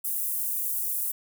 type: high-pass noise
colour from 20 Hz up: pink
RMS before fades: -29 dBFS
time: 0.04-1.12 s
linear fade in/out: 10 ms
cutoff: 11000 Hz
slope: 24 dB/octave
effects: none